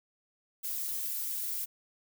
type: noise with flanger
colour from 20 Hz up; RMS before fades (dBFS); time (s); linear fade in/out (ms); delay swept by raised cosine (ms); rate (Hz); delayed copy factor
violet; -35; 0.63-1.66; 20; 1.8 to 5.6; 2.2; +1
effects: none